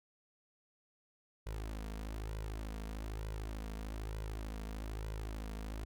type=tone with flanger; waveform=sawtooth; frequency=53.4 Hz; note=G#1; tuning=49 cents sharp; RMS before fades=-42 dBFS; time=1.46-5.85 s; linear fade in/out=10 ms; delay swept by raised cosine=2 to 4.4 ms; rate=1.1 Hz; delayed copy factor=+0.65; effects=none